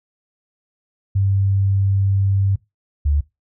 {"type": "tone pair in turn", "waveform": "sine", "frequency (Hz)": [98, 72.53], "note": ["G2", "D2"], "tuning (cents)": [0, -21], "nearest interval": "perfect fourth", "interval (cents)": 521, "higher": "first", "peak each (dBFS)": -14, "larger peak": "neither", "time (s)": [[1.15, 2.56], [3.05, 3.21]], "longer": "first", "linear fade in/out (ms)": 10, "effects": ["noise-tail reverb RT60 0.2 s tail -20 dB re dry"]}